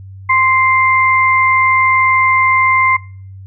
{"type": "tone pair together", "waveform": "sine", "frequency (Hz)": [1046.5, 2093], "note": ["C6", "C7"], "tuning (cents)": [0, 0], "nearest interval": "octave", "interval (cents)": 1200, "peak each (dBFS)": -11, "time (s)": [0.29, 2.97], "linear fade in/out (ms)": 10, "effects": ["noise-tail reverb RT60 0.5 s tail -24 dB re dry", "added 96 Hz sine -30 dBFS peak until 3.46 s"]}